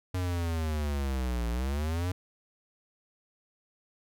square linear two-way sweep, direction down then up, 92.5 to 57 to 92.5 Hz, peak -29 dBFS, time 0.14-2.12 s, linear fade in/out 5 ms, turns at 1.49 s, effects none

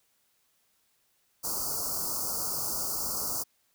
white band-stop noise, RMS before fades -32 dBFS, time 1.43-3.44 s, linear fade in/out 20 ms, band 1400 to 4500 Hz, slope 96 dB/octave, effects white hiss -71 dBFS RMS until 3.74 s

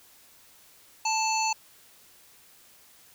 harmonic tone, 880 Hz, A5, in tune, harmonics 1 / 3 / 5 / 7 / 8, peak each -26 / -31 / -33 / -34 / -35 dBFS, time 1.05-1.53 s, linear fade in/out 5 ms, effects white hiss -56 dBFS RMS until 3.14 s

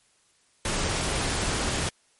pink noise, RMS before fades -27 dBFS, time 0.65-1.89 s, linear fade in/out 2 ms, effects white hiss -64 dBFS RMS until 2.19 s + MP3 48 kbps

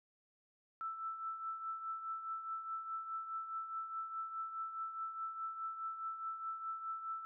sine tone with tremolo, 1323 Hz, E6, 6 cents sharp, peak -37 dBFS, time 0.81-7.25 s, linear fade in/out 0 ms, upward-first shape triangle, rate 4.8 Hz, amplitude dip 65%, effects none

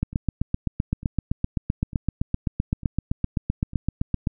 two click trains, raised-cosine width 5 ms, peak -9 / -24 dBFS, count 34 / 5, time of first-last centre 0.03-4.272 / 0.13-3.734 s, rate 7.78 / 1.11 Hz, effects none

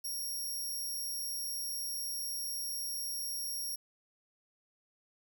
10% pulse tone, 5588 Hz, F8, in tune, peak -30 dBFS, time 0.04-3.76 s, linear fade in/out 10 ms, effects none

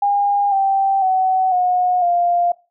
sine tone with pitch steps, 810 / 780.6 / 752.3 / 725 / 698.7 Hz, G#5 / G5 / F#5 / F#5 / F5, -43 / -8 / +29 / -35 / +1 cents, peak -13 dBFS, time 0.02-2.52 s, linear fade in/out 5 ms, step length 500 ms, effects noise-tail reverb RT60 0.3 s tail -22 dB re dry

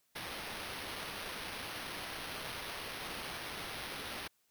white noise with sample-and-hold, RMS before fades -43 dBFS, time 0.15-4.28 s, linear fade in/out 10 ms, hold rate 7350 Hz, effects white hiss -75 dBFS RMS until 4.5 s

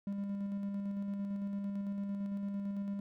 triangle tone with tremolo, 199.8 Hz, G3, 33 cents sharp, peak -32 dBFS, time 0.07-3 s, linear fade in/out 2 ms, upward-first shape square, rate 8.9 Hz, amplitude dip 25%, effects none

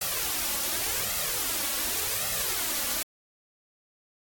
white noise with flanger, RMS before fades -29 dBFS, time 0.01-3.03 s, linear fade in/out 5 ms, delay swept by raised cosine 1.5 to 3.6 ms, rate 0.88 Hz, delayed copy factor +0.7, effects AAC 64 kbps

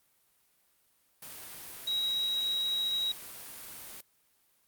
sine tone in noise, 3835 Hz, A#7, 48 cents sharp, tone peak -28 dBFS, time 1.87-3.12 s, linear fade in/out 5 ms, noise white, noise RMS -45 dBFS, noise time 1.22-4.01 s, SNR +14 dB, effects white hiss -70 dBFS RMS until 4.67 s + Opus 32 kbps

